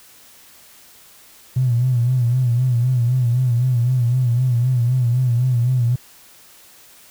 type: tone with vibrato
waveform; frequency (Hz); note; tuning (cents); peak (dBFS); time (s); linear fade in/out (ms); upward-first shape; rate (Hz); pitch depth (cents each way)
triangle; 123.47; B2; 0; -10; 1.56-5.96; 10; sine; 3.9; 87
effects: tanh soft clip ceiling -12 dBFS + white hiss -47 dBFS RMS until 7.1 s